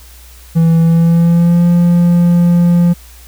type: tone with pitch glide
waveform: triangle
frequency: 164.81 to 173.4 Hz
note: E3 to F3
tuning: 0 to -12 cents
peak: -4 dBFS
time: 0.55-2.94 s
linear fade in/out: 20 ms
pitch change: +88 cents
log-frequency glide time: 0.81-1.67 s
effects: added 60 Hz sine -36 dBFS peak until 3.27 s + white hiss -41 dBFS RMS until 3.27 s